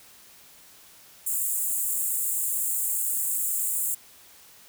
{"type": "high-pass noise", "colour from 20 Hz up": "pink", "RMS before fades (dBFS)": -27, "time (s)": [1.26, 3.95], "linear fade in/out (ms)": 10, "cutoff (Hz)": 7200, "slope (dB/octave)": 96, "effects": ["white hiss -52 dBFS RMS until 4.68 s"]}